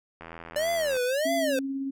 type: click train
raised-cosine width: 0.5 ms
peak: -26 dBFS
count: 64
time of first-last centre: 0.21-0.967 s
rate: 83.2 Hz
type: tone with vibrato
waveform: square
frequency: 579 Hz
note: D5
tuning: 25 cents flat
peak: -25 dBFS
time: 0.56-1.59 s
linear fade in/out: 2 ms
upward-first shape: sine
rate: 1.6 Hz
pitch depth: 280 cents each way
type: tone with tremolo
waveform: sine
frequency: 271.8 Hz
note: C#4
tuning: 34 cents flat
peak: -27 dBFS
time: 1.25-1.91 s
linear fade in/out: 10 ms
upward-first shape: triangle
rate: 18 Hz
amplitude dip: 30%
effects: none